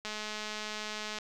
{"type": "click train", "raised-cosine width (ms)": 0.2, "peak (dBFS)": -21, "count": 243, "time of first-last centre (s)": [0.05, 1.186], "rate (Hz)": 213, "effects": []}